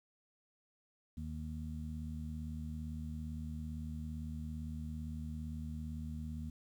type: harmonic tone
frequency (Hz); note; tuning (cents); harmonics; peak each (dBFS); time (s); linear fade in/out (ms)
77.7; D#2; -2; 1 / 2 / 3; -42 / -46 / -45; 1.17-6.5; 5
effects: 11-bit